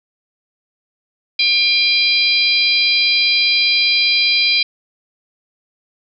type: harmonic tone with a mistuned harmonic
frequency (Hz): 805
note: G5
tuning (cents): +46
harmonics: 3 / 4 / 5 / 6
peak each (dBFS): -16 / -21 / -17 / -17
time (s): 1.39-4.63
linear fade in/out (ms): 5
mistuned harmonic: 3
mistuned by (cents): -18
effects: none